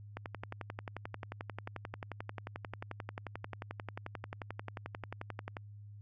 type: click train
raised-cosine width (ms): 0.5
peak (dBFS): -25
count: 62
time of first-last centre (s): 0.17-5.568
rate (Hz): 11.3
effects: added 103 Hz sine -48 dBFS peak until 6.01 s